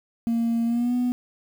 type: tone with pitch glide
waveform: sine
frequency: 231.5 to 246.7 Hz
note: A#3 to B3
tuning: -12 to -2 cents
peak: -18 dBFS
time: 0.27-1.12 s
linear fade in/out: 0 ms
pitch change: +110 cents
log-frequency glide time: 0.65-0.95 s
effects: tanh soft clip ceiling -19 dBFS + 8-bit